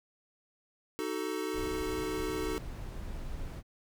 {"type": "chord", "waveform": "square", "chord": "D# diminished", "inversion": "none", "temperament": "equal with one note detuned", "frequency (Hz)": [311.1, 375.8, 440], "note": ["D#4", "F#4", "A4"], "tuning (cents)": [0, 27, 0], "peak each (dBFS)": -38, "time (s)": [0.99, 2.58], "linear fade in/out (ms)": 0}
{"type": "noise", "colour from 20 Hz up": "brown", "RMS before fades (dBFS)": -40, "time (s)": [1.53, 3.63], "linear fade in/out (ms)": 50}
{"effects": []}